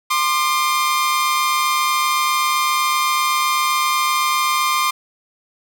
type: tone pair together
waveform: sawtooth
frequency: 1052.2 / 1200 Hz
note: C6 / D6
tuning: +9 / +37 cents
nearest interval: major second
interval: 228 cents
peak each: -15 dBFS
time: 0.1-4.91 s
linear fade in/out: 10 ms
effects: none